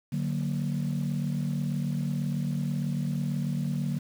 sine chord, D augmented, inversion none, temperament equal, 146.83 / 185 / 233.1 Hz, D3 / F#3 / A#3, 0 / 0 / 0 cents, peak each -28 / -31 / -32 dBFS, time 0.12-3.99 s, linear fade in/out 10 ms, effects tanh soft clip ceiling -21 dBFS + 8-bit

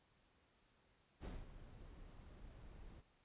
brown noise with ADSR envelope, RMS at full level -45 dBFS, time 1.2-3.02 s, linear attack 47 ms, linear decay 210 ms, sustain -12 dB, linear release 27 ms, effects pink hiss -75 dBFS RMS until 3.24 s + resampled to 8000 Hz

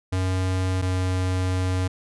square tone pair in turn, 93 / 92.36 Hz, F#2 / F#2, +9 / -3 cents, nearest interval unison, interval 12 cents, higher first, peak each -22 dBFS, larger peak neither, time 0.12-0.82 / 0.82-1.88 s, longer second, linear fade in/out 10 ms, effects resampled to 24000 Hz

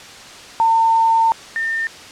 sine tone pair in turn, 905 / 1810 Hz, A5 / A6, +48 / +48 cents, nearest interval octave, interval 1200 cents, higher second, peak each -11 / -18 dBFS, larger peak first, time 0.6-1.32 / 1.56-1.87 s, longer first, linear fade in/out 0 ms, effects white hiss -37 dBFS RMS until 2.11 s + low-pass 6000 Hz 12 dB/octave

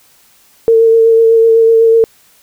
sine tone with vibrato, 453.3 Hz, A#4, 48 cents flat, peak -4 dBFS, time 0.68-2.04 s, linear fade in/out 0 ms, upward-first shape sine, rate 8 Hz, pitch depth 18 cents each way, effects white hiss -48 dBFS RMS until 2.42 s

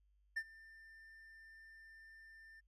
triangle tone with ADSR envelope, 1791 Hz, A6, 30 cents sharp, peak -33 dBFS, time 0.36-2.61 s, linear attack 12 ms, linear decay 58 ms, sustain -22 dB, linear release 20 ms, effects added 50 Hz sine -70 dBFS peak until 2.67 s + resampled to 32000 Hz

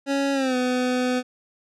25% pulse tone with pitch glide, 277.2 to 251.3 Hz, C#4 to B3, 0 to +30 cents, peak -17 dBFS, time 0.06-1.23 s, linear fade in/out 50 ms, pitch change -170 cents, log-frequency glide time 0.33-0.56 s, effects low-pass 7000 Hz 12 dB/octave

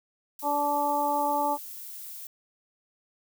violet noise, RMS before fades -41 dBFS, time 0.39-2.27 s, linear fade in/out 2 ms
harmonic tone, 290.1 Hz, D4, 21 cents flat, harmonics 1 / 2 / 3 / 4, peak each -34 / -31 / -25 / -34 dBFS, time 0.42-1.58 s, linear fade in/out 50 ms
effects none

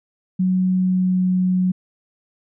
sine tone with pitch glide, 185 to 183.72 Hz, F#3 to F#3, 0 to -12 cents, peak -15 dBFS, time 0.39-1.72 s, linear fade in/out 10 ms, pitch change -12 cents, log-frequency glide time 0.74-1.27 s, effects none

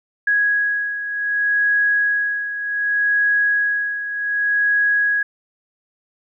sine beating tone pair, 1661.2 / 1661.86 Hz, G#6 / G#6, 0 / +1 cents, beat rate 0.66 Hz, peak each -17 / -23 dBFS, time 0.27-5.23 s, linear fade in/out 5 ms, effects none

